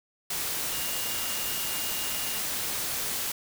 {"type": "tone in noise", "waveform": "sine", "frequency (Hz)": 2838, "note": "F7", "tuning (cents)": 27, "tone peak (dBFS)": -39, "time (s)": [0.72, 2.39], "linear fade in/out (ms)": 5, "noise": "white", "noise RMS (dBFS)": -31, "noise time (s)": [0.3, 3.32], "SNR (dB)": -11, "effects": []}